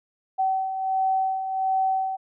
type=beating tone pair; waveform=sine; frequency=762 / 763.4 Hz; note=G5 / G5; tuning=-49 / -46 cents; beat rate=1.4 Hz; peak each=-30 / -22 dBFS; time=0.38-2.17 s; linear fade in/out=20 ms; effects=none